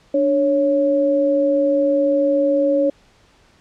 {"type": "tone pair together", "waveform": "sine", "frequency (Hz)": [293.7, 554.4], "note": ["D4", "C#5"], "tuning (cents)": [0, 0], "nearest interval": "major seventh", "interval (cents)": 1100, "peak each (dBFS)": [-19, -15], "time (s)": [0.14, 2.9], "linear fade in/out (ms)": 5, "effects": ["pink hiss -54 dBFS RMS until 3.6 s", "low-pass 6000 Hz 12 dB/octave"]}